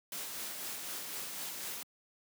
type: noise with tremolo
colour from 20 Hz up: white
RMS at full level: -40 dBFS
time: 0.12-1.83 s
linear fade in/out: 2 ms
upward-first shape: sine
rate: 4 Hz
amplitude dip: 30%
effects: high-pass 150 Hz 12 dB/octave